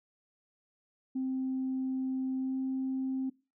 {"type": "tone with pitch glide", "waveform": "sine", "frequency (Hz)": [261.6, 263.4], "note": ["C4", "C4"], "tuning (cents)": [0, 12], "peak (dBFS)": -29, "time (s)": [1.15, 3.3], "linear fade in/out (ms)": 10, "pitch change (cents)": 12, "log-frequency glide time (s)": [2.38, 2.57], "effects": ["noise-tail reverb RT60 0.3 s tail -22 dB re dry", "tanh soft clip ceiling -26 dBFS"]}